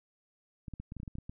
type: clicks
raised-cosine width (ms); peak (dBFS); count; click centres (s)
5; -29; 11; 0.682 / 0.737 / 0.8 / 0.921 / 0.967 / 1.001 / 1.032 / 1.078 / 1.154 / 1.185 / 1.295
effects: none